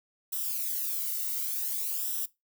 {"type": "noise with flanger", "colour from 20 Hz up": "violet", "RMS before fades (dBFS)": -32, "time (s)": [0.32, 2.26], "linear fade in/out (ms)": 10, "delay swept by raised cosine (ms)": [0.44, 1.22], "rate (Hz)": 0.55, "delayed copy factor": -0.7, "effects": ["noise-tail reverb RT60 0.2 s tail -20 dB re dry"]}